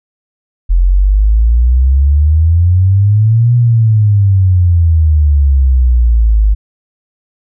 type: exponential two-way sweep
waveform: sine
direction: up then down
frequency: 42.35 to 121.8 to 50.7 Hz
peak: -5 dBFS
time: 0.69-6.55 s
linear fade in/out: 20 ms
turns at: 3.55 s
effects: none